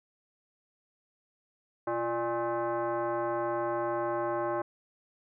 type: tone with frequency modulation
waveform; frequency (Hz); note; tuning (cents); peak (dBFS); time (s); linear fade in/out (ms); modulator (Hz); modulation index
sine; 123.47; B2; 0; -28; 1.87-4.62; 5; 471; 2.2
effects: none